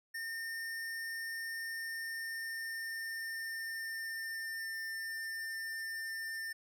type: tone with pitch glide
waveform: square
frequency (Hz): 1818 to 1798.2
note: A#6 to A6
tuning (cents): -44 to +37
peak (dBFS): -39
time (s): 0.14-6.53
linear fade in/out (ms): 10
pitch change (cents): -19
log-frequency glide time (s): 1.61-5.15
effects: none